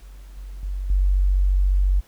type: tone with level steps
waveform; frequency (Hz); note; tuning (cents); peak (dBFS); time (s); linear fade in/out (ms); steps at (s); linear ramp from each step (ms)
sine; 47.2; F#1; +35; -38 / -32 / -24 / -15; 0.01-2.01; 20; 0.37 / 0.63 / 0.9; 2
effects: pink hiss -55 dBFS RMS until 2.07 s